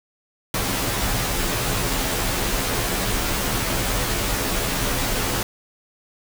pink noise with comb filter, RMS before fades -23 dBFS, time 0.54-5.43 s, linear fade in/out 2 ms, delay 13 ms, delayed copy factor -0.95, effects none

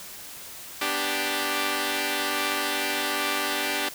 5% pulse chord, G major, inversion first, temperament equal, 246.9 / 293.7 / 392 Hz, B3 / D4 / G4, 0 / 0 / 0 cents, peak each -23 / -17 / -17 dBFS, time 0.81-3.89 s, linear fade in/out 5 ms, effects white hiss -41 dBFS RMS until 3.94 s

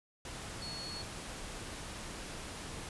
sine tone in noise, 4360 Hz, C#8, 29 cents flat, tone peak -42 dBFS, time 0.62-1.02 s, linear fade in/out 2 ms, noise pink, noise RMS -44 dBFS, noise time 0.25-2.89 s, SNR -1 dB, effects resampled to 24000 Hz

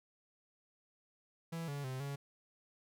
45% pulse tone with pitch steps, 165.6 / 142.4 / 130.1 / 140.6 Hz, E3 / C#3 / C3 / C#3, +8 / +47 / -9 / +25 cents, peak -39 dBFS, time 1.52-2.16 s, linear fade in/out 10 ms, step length 160 ms, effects none

